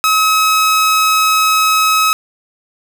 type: tone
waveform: sawtooth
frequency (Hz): 1280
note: D#6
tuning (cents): +49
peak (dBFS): -6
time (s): 0.04-2.13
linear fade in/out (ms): 0
effects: none